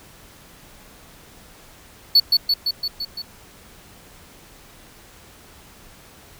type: tone with echo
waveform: triangle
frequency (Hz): 4435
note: C#8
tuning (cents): 0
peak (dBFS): -8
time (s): 2.15-2.2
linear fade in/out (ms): 5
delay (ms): 170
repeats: 6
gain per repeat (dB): -3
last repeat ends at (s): 3.22
effects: pink hiss -47 dBFS RMS until 6.39 s